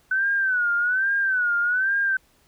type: tone with vibrato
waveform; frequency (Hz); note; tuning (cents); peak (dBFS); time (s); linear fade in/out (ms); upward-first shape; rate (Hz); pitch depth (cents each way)
sine; 1505; F#6; +29; -19; 0.11-2.17; 5; sine; 1.2; 120
effects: pink hiss -61 dBFS RMS until 2.47 s